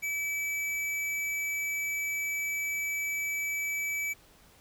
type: tone with hard clipping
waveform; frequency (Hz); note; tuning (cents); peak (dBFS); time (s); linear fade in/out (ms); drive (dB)
sine; 2300; D7; -37; -31; 0.02-4.14; 20; 18
effects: pink hiss -59 dBFS RMS until 4.6 s